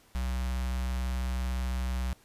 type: tone with notch filter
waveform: square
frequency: 63 Hz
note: B1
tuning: 35 cents sharp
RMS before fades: -31 dBFS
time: 0.15-2.13 s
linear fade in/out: 0 ms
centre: 380 Hz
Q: 0.73
effects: pink hiss -61 dBFS RMS until 2.24 s + resampled to 32000 Hz